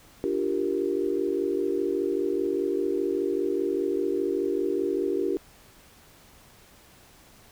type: chord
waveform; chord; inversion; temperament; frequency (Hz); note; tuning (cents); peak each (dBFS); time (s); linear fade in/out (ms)
sine; G minor seventh; second; equal with one note detuned; 293.7 / 347 / 392 / 466.2; D4 / F4 / G4 / Bb4; 0 / -11 / 0 / 0; -31 / -29 / -27 / -32; 0.24-5.37; 0
effects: pink hiss -54 dBFS RMS until 7.51 s